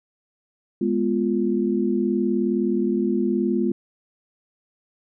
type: chord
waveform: sine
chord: F diminished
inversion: first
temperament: equal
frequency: 207.7 / 246.9 / 349.2 Hz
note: Ab3 / Cb4 / F4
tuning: 0 / 0 / 0 cents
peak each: -23 / -24 / -23 dBFS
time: 0.81-3.72 s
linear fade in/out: 5 ms
effects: none